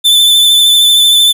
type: tone with vibrato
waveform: 45% pulse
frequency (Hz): 3520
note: A7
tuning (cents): 0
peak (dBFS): -4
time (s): 0.04-1.33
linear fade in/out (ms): 20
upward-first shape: sine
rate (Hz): 13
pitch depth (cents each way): 25
effects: none